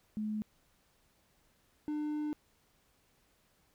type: tone pair in turn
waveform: sine / triangle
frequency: 213.7 / 300.3 Hz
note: G#3 / D4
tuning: +50 / +39 cents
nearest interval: tritone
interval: 589 cents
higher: second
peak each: -33 / -31 dBFS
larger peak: second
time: 0.17-0.42 / 1.88-2.33 s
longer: second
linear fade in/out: 0 ms
effects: pink hiss -71 dBFS RMS until 3.74 s